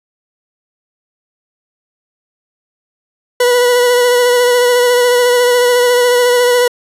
40% pulse tone with vibrato, 490 Hz, B4, 14 cents flat, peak -7 dBFS, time 3.4-6.68 s, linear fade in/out 5 ms, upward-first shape sine, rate 14 Hz, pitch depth 23 cents each way, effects resampled to 32000 Hz + 8-bit

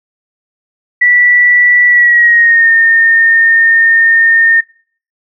sine tone with pitch glide, 1958 to 1826.9 Hz, B6 to A#6, -15 to -35 cents, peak -4 dBFS, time 1.01-4.61 s, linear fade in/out 10 ms, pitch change -120 cents, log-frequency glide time 1.87-2.7 s, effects noise-tail reverb RT60 0.5 s tail -23 dB re dry

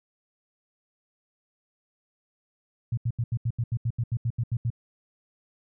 sine tone bursts, 117.4 Hz, A#2, 13 cents sharp, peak -23 dBFS, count 14, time 2.92-4.703 s, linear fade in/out 5 ms, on 54 ms, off 79 ms, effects none

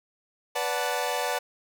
sawtooth chord, B minor seventh, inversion none, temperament equal with one note detuned, 493.9 / 580.2 / 740 / 880 Hz, B4 / D5 / F#5 / A5, 0 / -21 / 0 / 0 cents, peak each -28 dBFS, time 0.55-1.39 s, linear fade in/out 10 ms, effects none

